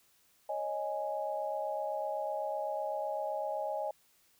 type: chord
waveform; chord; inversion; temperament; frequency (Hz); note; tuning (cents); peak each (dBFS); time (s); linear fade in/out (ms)
sine; C# suspended second; none; equal; 554.4 / 622.3 / 830.6; C#5 / D#5 / G#5; 0 / 0 / 0; -39 / -36 / -37; 0.49-3.91; 5
effects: white hiss -68 dBFS RMS until 4.39 s